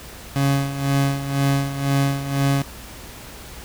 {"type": "tone with tremolo", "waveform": "30% pulse", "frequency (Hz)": 138.8, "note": "C#3", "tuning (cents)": 3, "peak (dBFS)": -13, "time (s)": [0.36, 2.62], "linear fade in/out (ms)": 0, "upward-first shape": "sine", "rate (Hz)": 2, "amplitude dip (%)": 70, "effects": ["added 60 Hz sine -43 dBFS peak until 3.64 s", "pink hiss -39 dBFS RMS until 3.64 s"]}